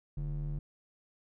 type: ring-modulated tone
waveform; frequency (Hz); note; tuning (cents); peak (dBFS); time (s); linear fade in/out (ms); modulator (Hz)
triangle; 92.5; F#2; 0; -28; 0.17-0.59; 5; 52.9
effects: none